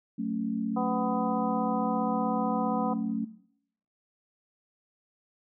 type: chord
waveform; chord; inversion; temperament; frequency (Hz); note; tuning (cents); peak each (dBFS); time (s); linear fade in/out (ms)
sine; F# minor; none; just; 185 / 222 / 277.5; F#3 / A3 / C#4; 0 / +16 / +2; -35 / -31 / -34; 0.18-3.25; 10
type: harmonic tone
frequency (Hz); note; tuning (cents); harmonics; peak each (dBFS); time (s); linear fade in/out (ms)
250.4; B3; +24; 2 / 3 / 4 / 5; -34 / -31 / -35 / -38; 0.76-2.94; 10
effects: noise-tail reverb RT60 0.7 s tail -17 dB re dry